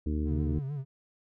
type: harmonic tone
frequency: 75.9 Hz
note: D#2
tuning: 42 cents flat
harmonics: 1 / 2 / 3 / 4 / 5 / 6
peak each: -29 / -41 / -35 / -35 / -43 / -46 dBFS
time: 0.06-0.59 s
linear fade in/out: 5 ms
type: tone with vibrato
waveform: triangle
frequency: 140.5 Hz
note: C#3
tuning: 24 cents sharp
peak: -30 dBFS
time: 0.24-0.85 s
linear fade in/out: 50 ms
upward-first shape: sine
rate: 6.6 Hz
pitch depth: 100 cents each way
effects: none